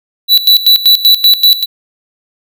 square tone with tremolo, 3951 Hz, B7, in tune, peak -3 dBFS, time 0.28-1.66 s, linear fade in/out 50 ms, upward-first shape square, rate 5.2 Hz, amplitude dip 80%, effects none

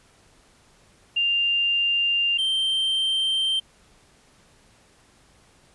sine / triangle tone pair in turn, 2794 / 3136 Hz, F7 / G7, 0 / 0 cents, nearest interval major second, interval 200 cents, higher second, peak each -19 dBFS, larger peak neither, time 1.16-2.38 / 2.38-3.6 s, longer neither, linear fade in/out 10 ms, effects pink hiss -57 dBFS RMS until 5.74 s + resampled to 24000 Hz

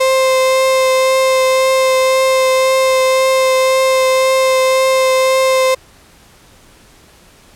35% pulse tone with vibrato, 523.3 Hz, C5, in tune, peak -8 dBFS, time 0-5.75 s, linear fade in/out 10 ms, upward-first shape triangle, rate 1.9 Hz, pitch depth 11 cents each way, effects pink hiss -45 dBFS RMS until 7.55 s + low-pass 12000 Hz 12 dB/octave

